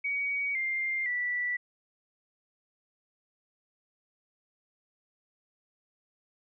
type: tone with pitch steps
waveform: sine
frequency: 2255 / 2104 / 1963.1 Hz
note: C#7 / C7 / B6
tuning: +29 / +9 / -11 cents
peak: -28 dBFS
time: 0.04-1.57 s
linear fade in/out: 10 ms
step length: 510 ms
effects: none